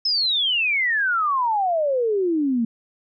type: exponential sweep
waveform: sine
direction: down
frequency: 5274 to 222.7 Hz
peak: -18 dBFS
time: 0.05-2.65 s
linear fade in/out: 5 ms
effects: none